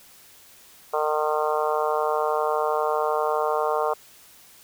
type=harmonic tone; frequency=152.5 Hz; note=D#3; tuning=34 cents flat; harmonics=3 / 4 / 5 / 6 / 7 / 8 / 9; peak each=-26 / -27 / -28 / -31 / -29 / -31 / -36 dBFS; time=0.93-3.94 s; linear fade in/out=10 ms; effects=white hiss -51 dBFS RMS until 4.63 s